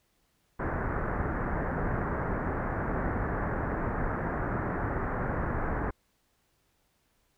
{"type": "low-pass noise", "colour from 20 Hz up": "pink", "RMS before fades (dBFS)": -31, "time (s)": [0.59, 5.91], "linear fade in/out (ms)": 10, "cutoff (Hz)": 1800, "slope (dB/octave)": 48, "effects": ["pink hiss -72 dBFS RMS until 7.37 s"]}